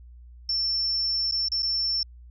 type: tone with dropouts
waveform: sine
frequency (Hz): 5390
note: E8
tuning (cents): +38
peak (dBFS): -23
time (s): 0.49-2.03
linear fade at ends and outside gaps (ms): 2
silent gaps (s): 1.312-1.322 / 1.485-1.518 / 1.623-1.629
effects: added 60 Hz sine -44 dBFS peak until 2.3 s